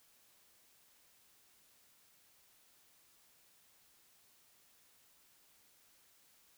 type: silence
effects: white hiss -68 dBFS RMS until 6.57 s